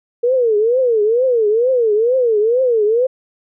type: tone with vibrato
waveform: sine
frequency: 466.2 Hz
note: A#4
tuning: in tune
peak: -11 dBFS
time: 0.23-3.07 s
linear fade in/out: 10 ms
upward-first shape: triangle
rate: 2.2 Hz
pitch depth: 230 cents each way
effects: none